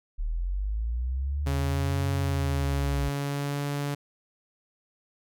sine linear two-way sweep, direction up then down, 36.31 to 93.4 to 59.3 Hz, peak -26 dBFS, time 0.18-3.1 s, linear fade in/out 20 ms, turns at 2.11 s
sawtooth tone with pitch glide, 138.6 to 143.16 Hz, C#3 to D3, 0 to -44 cents, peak -24 dBFS, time 1.46-3.95 s, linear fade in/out 10 ms, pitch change +56 cents, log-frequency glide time 2.5-3.66 s
effects none

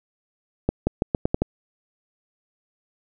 accelerating click train, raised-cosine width 2 ms, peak -6 dBFS, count 7, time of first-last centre 0.69-1.42 s, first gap 180 ms, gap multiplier 0.84, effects none

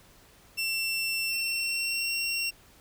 25% pulse tone with pitch glide, 2700 to 2738 Hz, E7 to F7, +41 to -35 cents, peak -24 dBFS, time 0.57-2.51 s, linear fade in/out 20 ms, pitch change +24 cents, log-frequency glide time 1.27-2.14 s, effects pink hiss -57 dBFS RMS until 2.8 s

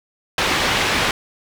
white low-pass noise, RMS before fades -19 dBFS, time 0.38-1.11 s, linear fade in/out 2 ms, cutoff 3000 Hz, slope 12 dB/octave, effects none

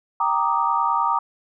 sine chord, Eb major seventh, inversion first, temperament equal, 784 / 932.3 / 1174.7 / 1244.5 Hz, G5 / Bb5 / D6 / Eb6, 0 / 0 / 0 / 0 cents, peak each -27 / -21 / -23 / -25 dBFS, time 0.2-1.19 s, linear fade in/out 5 ms, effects none

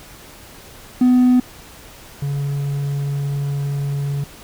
triangle tone pair in turn, 250 / 141.32 Hz, B3 / C#3, +21 / +34 cents, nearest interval minor seventh, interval 987 cents, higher first, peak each -7 / -17 dBFS, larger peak first, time 1.01-1.4 / 2.22-4.24 s, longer second, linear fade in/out 5 ms, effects tanh soft clip ceiling -4 dBFS + pink hiss -41 dBFS RMS until 4.43 s

